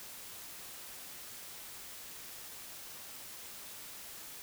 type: silence
effects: white hiss -48 dBFS RMS until 4.42 s